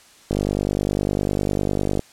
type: click train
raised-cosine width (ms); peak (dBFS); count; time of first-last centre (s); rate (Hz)
2; -8; 85; 0.31-1.993; 49.9
effects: white hiss -50 dBFS RMS until 2.12 s + low-pass 9000 Hz 12 dB/octave